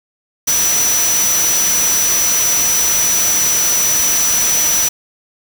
sine tone in noise, 5920 Hz, F#8, in tune, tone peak -13 dBFS, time 0.47-4.89 s, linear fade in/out 10 ms, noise white, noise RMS -18 dBFS, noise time 0.47-4.89 s, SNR +2 dB, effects none

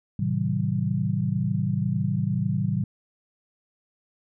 sine chord, A diminished seventh, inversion none, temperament just, 110 / 132 / 158.4 / 190.08 Hz, A2 / C3 / Eb3 / Gb3, 0 / +16 / +31 / +47 cents, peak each -28 / -28 / -28 / -27 dBFS, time 0.19-2.84 s, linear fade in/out 5 ms, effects none

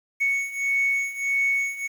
triangle beating tone pair, 2217 / 2218.6 Hz, C#7 / C#7, 0 / +1 cents, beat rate 1.6 Hz, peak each -24 / -21 dBFS, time 0.2-1.88 s, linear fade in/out 20 ms, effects tanh soft clip ceiling -14 dBFS + 8-bit

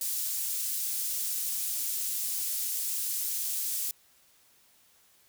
pink high-pass noise, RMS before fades -32 dBFS, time 0.01-3.91 s, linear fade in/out 2 ms, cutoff 8500 Hz, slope 12 dB/octave, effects white hiss -63 dBFS RMS until 5.28 s

